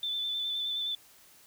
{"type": "tone with vibrato", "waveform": "sine", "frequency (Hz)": 3520, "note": "A7", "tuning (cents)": 0, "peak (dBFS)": -30, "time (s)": [0.03, 0.95], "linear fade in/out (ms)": 2, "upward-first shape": "square", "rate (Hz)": 9.6, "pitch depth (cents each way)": 18, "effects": ["white hiss -58 dBFS RMS until 1.46 s"]}